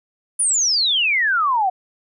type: exponential sweep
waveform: sine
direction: down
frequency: 9990 to 718 Hz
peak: -15 dBFS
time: 0.39-1.7 s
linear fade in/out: 10 ms
effects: none